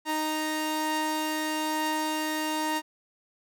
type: tone pair together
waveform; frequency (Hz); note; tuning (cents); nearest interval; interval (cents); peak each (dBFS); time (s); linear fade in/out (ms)
sawtooth; 310 / 931.1; D#4 / A#5; -6 / -2; octave + perfect fifth; 1904; -26; 0.05-2.82; 50
effects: none